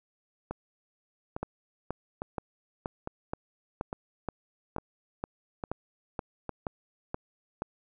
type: two click trains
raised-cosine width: 1 ms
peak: -18 / -20 dBFS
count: 14 / 8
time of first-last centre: 1.43-7.62 / 0.51-6.493 s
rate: 2.1 / 1.17 Hz
effects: none